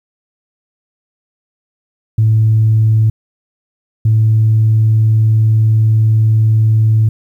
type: tone pair in turn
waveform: sine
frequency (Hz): 110 / 110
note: A2 / A2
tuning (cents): 0 / 0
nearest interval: unison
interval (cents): 0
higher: neither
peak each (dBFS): -6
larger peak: neither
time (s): 2.18-3.1 / 4.05-7.09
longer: second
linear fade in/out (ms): 5
effects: tanh soft clip ceiling -3 dBFS + 8-bit